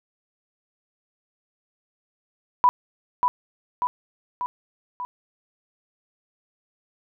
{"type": "tone with echo", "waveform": "sine", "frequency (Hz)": 987.8, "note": "B5", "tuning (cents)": 0, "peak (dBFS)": -12, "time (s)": [2.64, 2.69], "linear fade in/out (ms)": 0, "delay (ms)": 590, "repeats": 4, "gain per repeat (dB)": -4, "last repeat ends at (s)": 5.05, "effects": []}